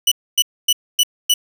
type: tone bursts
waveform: sawtooth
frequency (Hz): 2960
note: F#7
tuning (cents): 0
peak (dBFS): -8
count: 5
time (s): 0.07-1.34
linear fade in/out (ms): 5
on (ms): 46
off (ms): 260
effects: 7-bit